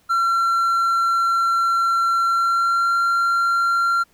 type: tone with pitch glide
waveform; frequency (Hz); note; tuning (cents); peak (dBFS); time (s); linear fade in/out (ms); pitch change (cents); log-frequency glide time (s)
triangle; 1361 to 1376.8; F6 to F6; -45 to -25; -14; 0.09-4.04; 20; +20; 2.26-2.96
effects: pink hiss -59 dBFS RMS until 4.13 s